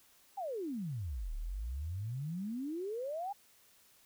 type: exponential two-way sweep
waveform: sine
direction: down then up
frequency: 830.6 to 34.93 to 830.6 Hz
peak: -36 dBFS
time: 0.37-3.33 s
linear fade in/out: 10 ms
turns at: 1.34 s
effects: white hiss -65 dBFS RMS until 4.05 s